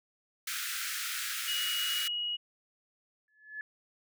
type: high-pass noise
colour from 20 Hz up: pink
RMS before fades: -36 dBFS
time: 0.47-2.08 s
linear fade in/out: 5 ms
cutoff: 1300 Hz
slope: 96 dB/octave
type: tone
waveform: sine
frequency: 2900 Hz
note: F#7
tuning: 35 cents flat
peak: -31 dBFS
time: 1.47-2.37 s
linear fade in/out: 20 ms
type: tone with exponential growth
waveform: sine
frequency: 1717 Hz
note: A6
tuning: 43 cents flat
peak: -34 dBFS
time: 3.28-3.61 s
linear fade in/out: 1 ms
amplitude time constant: 71 ms
effects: none